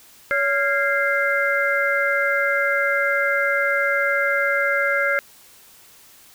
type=tone cluster; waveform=sine; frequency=564 / 1390 / 1631 / 2088 Hz; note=C#5 / F6 / G#6 / C7; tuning=+30 / -9 / -32 / -4 cents; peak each=-23 dBFS; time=0.31-5.19 s; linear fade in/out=0 ms; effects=white hiss -49 dBFS RMS until 6.34 s